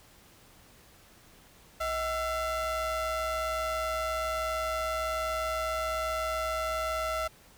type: ring-modulated tone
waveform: square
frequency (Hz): 349.2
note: F4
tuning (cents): 0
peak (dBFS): -27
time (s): 1.8-7.28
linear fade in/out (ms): 10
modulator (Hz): 987
effects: pink hiss -57 dBFS RMS until 7.57 s